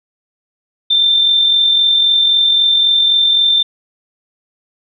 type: tone with amplitude modulation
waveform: sine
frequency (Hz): 3574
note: A7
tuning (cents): +26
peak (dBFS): -7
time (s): 0.9-3.63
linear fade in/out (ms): 10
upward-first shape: sine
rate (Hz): 43.8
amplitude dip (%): 35
effects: none

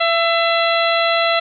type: harmonic tone with a mistuned harmonic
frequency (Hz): 672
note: E5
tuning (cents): +33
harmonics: 1 / 2 / 3 / 4 / 5 / 6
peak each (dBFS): -17 / -20 / -22 / -23 / -24 / -25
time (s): 0-1.4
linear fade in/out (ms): 10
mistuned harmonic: 2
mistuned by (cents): -20
effects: none

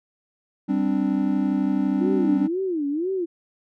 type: chord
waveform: triangle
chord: G suspended fourth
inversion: none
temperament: equal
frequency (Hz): 196 / 261.6 / 293.7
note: G3 / C4 / D4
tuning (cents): 0 / 0 / 0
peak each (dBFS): -22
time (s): 0.68-2.48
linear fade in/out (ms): 20
type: tone with vibrato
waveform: sine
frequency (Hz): 329.6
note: E4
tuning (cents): 0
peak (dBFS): -22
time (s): 2-3.26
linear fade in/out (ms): 20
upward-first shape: sine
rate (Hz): 2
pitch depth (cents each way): 270
effects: none

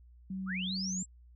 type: tone with vibrato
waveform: sine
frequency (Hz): 187.6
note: F#3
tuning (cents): +24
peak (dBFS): -35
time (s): 0.3-1.03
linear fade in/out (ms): 5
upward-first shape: square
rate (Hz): 2.5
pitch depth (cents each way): 20
type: linear sweep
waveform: sine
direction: up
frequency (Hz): 1111 to 7730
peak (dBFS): -35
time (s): 0.46-1.06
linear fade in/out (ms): 50
effects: added 60 Hz sine -54 dBFS peak until 1.35 s

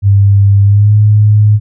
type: tone with pitch glide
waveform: sine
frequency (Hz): 99.8 to 105.49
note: G2 to G#2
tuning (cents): +32 to +28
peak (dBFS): -3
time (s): 0.02-1.6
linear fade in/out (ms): 50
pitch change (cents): +96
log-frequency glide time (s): 0.63-0.94
effects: none

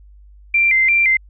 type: tone with vibrato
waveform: sine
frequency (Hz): 2217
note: C#7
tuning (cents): 0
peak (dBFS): -11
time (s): 0.54-1.17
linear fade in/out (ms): 5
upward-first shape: square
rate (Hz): 2.9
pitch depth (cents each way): 110
effects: added 50 Hz sine -41 dBFS peak until 1.29 s

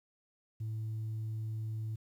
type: tone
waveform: sine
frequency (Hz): 110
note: A2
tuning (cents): 0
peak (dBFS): -33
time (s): 0.6-1.96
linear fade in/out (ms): 10
effects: tanh soft clip ceiling -33 dBFS + 11-bit

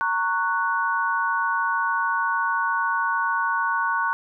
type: chord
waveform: sine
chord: F# major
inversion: first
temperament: equal with one note detuned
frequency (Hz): 922.2 / 1108.7 / 1480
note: A#5 / C#6 / F#6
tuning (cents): -19 / 0 / 0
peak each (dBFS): -26 / -25 / -24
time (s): 0.01-4.13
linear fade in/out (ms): 0
effects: none

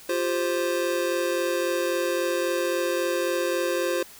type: chord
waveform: square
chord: F suspended second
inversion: none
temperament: just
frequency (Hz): 349.2 / 392.9 / 523.8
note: F4 / G4 / C5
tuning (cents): 0 / +4 / +2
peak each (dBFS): -28 / -32 / -27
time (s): 0.09-4.03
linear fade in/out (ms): 5
effects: white hiss -47 dBFS RMS until 4.19 s

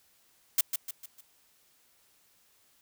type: noise with echo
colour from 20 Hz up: blue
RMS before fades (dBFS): -23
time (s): 0.58-0.61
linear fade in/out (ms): 5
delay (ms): 150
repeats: 4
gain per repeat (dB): -7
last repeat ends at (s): 1.21
effects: white hiss -66 dBFS RMS until 2.81 s

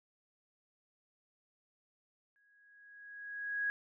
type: tone with exponential growth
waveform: sine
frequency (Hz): 1656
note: G#6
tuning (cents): -5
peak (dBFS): -30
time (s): 2.36-3.7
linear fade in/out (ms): 0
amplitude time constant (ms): 290
effects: none

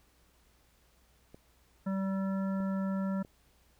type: clicks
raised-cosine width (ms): 2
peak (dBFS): -36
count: 3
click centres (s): 1.345 / 2.603 / 3.249
type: harmonic tone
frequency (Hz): 192.9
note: G3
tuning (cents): -28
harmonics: 1 / 3 / 5 / 7 / 9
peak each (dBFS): -30 / -41 / -47 / -46 / -53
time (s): 1.86-3.23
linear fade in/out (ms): 10
effects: added 60 Hz sine -68 dBFS peak until 3.79 s + pink hiss -68 dBFS RMS until 3.79 s

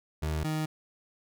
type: tone pair in turn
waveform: 30% pulse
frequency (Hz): 77.78 / 155.56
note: D#2 / D#3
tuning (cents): 0 / 0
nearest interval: octave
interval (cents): 1200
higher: second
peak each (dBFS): -26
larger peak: neither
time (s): 0.22-0.44 / 0.44-0.66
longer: neither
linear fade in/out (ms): 10
effects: none

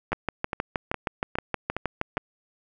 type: two click trains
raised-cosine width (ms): 0.5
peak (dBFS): -10 / -13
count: 14 / 6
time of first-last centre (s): 0.13-2.171 / 0.12-2.178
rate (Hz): 6.37 / 2.43
effects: none

